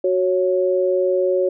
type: tone pair together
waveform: sine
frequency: 370 / 553.1 Hz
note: F#4 / C#5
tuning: 0 / -4 cents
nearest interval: perfect fifth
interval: 696 cents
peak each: -18 dBFS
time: 0.04-1.49 s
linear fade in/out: 5 ms
effects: none